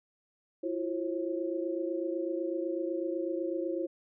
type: tone cluster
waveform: sine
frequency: 333.3 / 361.3 / 539 Hz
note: E4 / F#4 / C#5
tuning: +19 / -41 / -49 cents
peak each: -33 / -36 / -36 dBFS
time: 0.63-3.87 s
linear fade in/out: 10 ms
effects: none